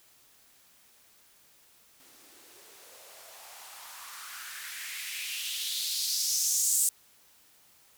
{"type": "noise with band-pass filter sweep", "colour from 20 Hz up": "violet", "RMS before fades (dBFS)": -34, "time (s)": [2, 6.89], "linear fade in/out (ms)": 2, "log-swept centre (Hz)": [250, 8200], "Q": 3.1, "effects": ["white hiss -61 dBFS RMS until 7.97 s"]}